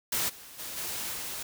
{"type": "noise with level steps", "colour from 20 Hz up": "white", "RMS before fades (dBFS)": [-29, -48, -39, -35, -37], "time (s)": [0.12, 1.43], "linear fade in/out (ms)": 5, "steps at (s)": [0.28, 0.58, 0.76, 1.13], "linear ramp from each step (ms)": 20, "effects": []}